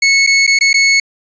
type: tone with dropouts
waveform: sawtooth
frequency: 2200 Hz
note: C#7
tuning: 14 cents flat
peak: -4 dBFS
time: 0.02-1 s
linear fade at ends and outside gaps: 5 ms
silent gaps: 0.266-0.272 / 0.467-0.475 / 0.589-0.609 / 0.731-0.741 s
effects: resampled to 16000 Hz